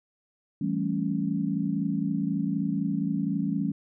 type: chord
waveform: sine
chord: A dominant seventh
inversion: second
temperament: equal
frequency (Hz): 164.81 / 196 / 220 / 277.2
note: E3 / G3 / A3 / C#4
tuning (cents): 0 / 0 / 0 / 0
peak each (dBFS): -31 / -29 / -32 / -30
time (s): 0.61-3.72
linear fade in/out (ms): 5
effects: none